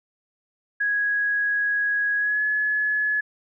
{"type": "tone with pitch glide", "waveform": "sine", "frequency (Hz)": [1661.2, 1703], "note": ["G#6", "G#6"], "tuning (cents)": [0, 43], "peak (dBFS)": -20, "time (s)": [0.8, 3.21], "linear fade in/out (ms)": 10, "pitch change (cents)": 43, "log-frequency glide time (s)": [2.17, 2.42], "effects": []}